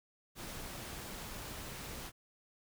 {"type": "noise", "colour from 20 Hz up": "pink", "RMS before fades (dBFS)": -45, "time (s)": [0.35, 2.12], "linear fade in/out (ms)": 50, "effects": []}